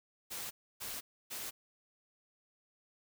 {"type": "noise bursts", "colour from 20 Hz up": "white", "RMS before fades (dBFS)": -42, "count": 3, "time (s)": [0.3, 1.51], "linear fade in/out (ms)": 20, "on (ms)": 210, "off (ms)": 290, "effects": []}